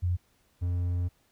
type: tone pair in turn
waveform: sine / triangle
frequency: 88.8 / 88.37 Hz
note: F2 / F2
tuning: +29 / +21 cents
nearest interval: unison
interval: 8 cents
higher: first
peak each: -24 dBFS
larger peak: neither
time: 0.02-0.17 / 0.61-1.09 s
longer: second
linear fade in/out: 20 ms
effects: pink hiss -68 dBFS RMS until 1.31 s